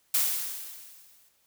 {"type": "noise with exponential decay", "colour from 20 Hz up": "blue", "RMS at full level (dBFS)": -23, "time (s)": [0.14, 1.29], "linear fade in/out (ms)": 5, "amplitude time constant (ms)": 250, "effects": ["white hiss -68 dBFS RMS until 1.46 s"]}